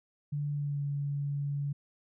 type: tone with pitch glide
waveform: sine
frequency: 145.7 to 142.54 Hz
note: D3 to C#3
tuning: -13 to +49 cents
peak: -30 dBFS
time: 0.32-1.73 s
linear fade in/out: 10 ms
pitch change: -38 cents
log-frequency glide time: 0.51-0.82 s
effects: none